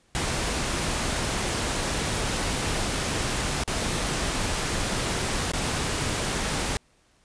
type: noise with dropouts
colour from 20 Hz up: pink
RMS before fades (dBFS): -27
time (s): 0.15-6.77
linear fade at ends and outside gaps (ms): 0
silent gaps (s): 3.636-3.677 / 5.518-5.535
effects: pink hiss -63 dBFS RMS until 7.24 s + resampled to 22050 Hz